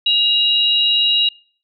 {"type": "tone pair together", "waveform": "sine", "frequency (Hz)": [2837, 3861], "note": ["F7", "B7"], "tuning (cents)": [27, -40], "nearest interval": "perfect fourth", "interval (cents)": 533, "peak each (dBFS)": -15, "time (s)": [0.06, 1.29], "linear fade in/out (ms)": 5, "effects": ["noise-tail reverb RT60 0.5 s tail -24 dB re dry"]}